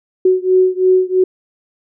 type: beating tone pair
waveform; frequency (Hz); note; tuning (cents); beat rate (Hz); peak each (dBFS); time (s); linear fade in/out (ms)
sine; 370 / 373; F#4 / F#4; 0 / +14; 3; -12 / -13; 0.25-1.24; 5
effects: none